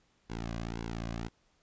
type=tone with flanger; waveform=sawtooth; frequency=56.9 Hz; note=A#1; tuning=41 cents flat; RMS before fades=-38 dBFS; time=0.29-1.29 s; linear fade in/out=20 ms; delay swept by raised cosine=1.6 to 2.25 ms; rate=1.9 Hz; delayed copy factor=-0.9; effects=pink hiss -71 dBFS RMS until 1.62 s + resampled to 16000 Hz